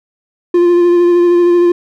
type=tone with vibrato; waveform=triangle; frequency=349.2 Hz; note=F4; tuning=in tune; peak=-4 dBFS; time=0.54-1.72 s; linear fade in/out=5 ms; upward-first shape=sine; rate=13 Hz; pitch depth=18 cents each way; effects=none